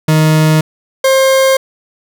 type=tone pair in turn; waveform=40% pulse; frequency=156.1 / 531.8 Hz; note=D#3 / C5; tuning=+6 / +28 cents; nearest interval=octave + major sixth; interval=2122 cents; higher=second; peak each=-6 dBFS; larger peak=neither; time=0.08-0.61 / 1.04-1.57 s; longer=neither; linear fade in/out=5 ms; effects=none